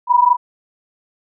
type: tone pair together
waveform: sine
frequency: 965.7 / 990 Hz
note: B5 / B5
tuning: -39 / +4 cents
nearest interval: unison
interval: 43 cents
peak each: -12 dBFS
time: 0.07-0.37 s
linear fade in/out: 50 ms
effects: none